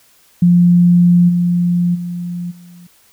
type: tone with level steps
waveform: sine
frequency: 175.2 Hz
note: F3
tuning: 6 cents sharp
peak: -6 / -11 / -20 / -36 dBFS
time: 0.42-2.87 s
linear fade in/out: 5 ms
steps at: 1.28 / 1.94 / 2.5 s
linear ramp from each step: 20 ms
effects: white hiss -51 dBFS RMS until 3.12 s